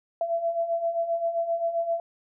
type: beating tone pair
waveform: sine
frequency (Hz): 667 / 674.6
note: E5 / E5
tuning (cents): +20 / +40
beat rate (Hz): 7.6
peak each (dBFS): -31 / -25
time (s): 0.21-2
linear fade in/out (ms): 2
effects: none